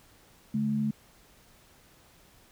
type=tone pair together; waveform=sine; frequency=143.8 / 215.5 Hz; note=D3 / A3; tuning=-36 / -36 cents; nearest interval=perfect fifth; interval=700 cents; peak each=-33 / -26 dBFS; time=0.54-0.91 s; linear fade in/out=5 ms; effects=pink hiss -59 dBFS RMS until 2.51 s